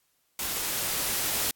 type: noise with level ramp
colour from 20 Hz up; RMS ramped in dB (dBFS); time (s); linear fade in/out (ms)
white; -31 to -27; 0.39-1.51; 2
effects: white hiss -71 dBFS RMS until 1.55 s + AAC 64 kbps